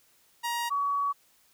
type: tone pair in turn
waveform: sawtooth / sine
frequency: 945 / 1131 Hz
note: A#5 / C#6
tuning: +23 / +34 cents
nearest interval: minor third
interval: 311 cents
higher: second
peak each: -25 dBFS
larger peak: neither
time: 0.43-0.7 / 0.7-1.13 s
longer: second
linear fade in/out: 20 ms
effects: white hiss -64 dBFS RMS until 1.53 s